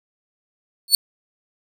sawtooth tone with exponential growth, 4435 Hz, C#8, in tune, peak -3 dBFS, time 0.88-0.95 s, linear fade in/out 1 ms, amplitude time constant 15 ms, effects none

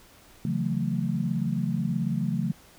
sine chord, F# minor seventh, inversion second, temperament just, 138.75 / 166.5 / 185 / 222 Hz, C#3 / E3 / F#3 / A3, +2 / +18 / 0 / +16 cents, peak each -30 dBFS, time 0.45-2.52 s, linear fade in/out 2 ms, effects pink hiss -54 dBFS RMS until 2.78 s

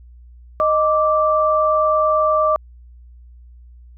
sine tone pair together, 620.3 / 1171 Hz, D#5 / D6, -5 / -5 cents, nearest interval major seventh, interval 1100 cents, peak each -16 dBFS, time 0.6-2.56 s, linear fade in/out 0 ms, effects added 60 Hz sine -40 dBFS peak until 3.97 s

